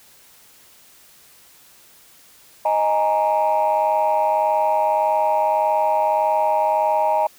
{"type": "chord", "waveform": "sine", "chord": "D# suspended fourth", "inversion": "none", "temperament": "equal", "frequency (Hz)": [622.3, 830.6, 932.3], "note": ["D#5", "G#5", "A#5"], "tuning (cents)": [0, 0, 0], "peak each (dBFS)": -19, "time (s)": [2.65, 7.27], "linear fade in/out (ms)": 5, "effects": ["tanh soft clip ceiling -10 dBFS", "white hiss -50 dBFS RMS until 7.38 s"]}